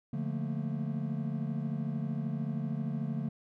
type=chord; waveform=triangle; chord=Bb major seventh; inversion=first; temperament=equal with one note detuned; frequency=145.15 / 174.61 / 220 / 233.1 Hz; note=D3 / F3 / A3 / Bb3; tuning=-20 / 0 / 0 / 0 cents; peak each=-33 / -37 / -35 / -38 dBFS; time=0.13-3.29 s; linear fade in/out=5 ms; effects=none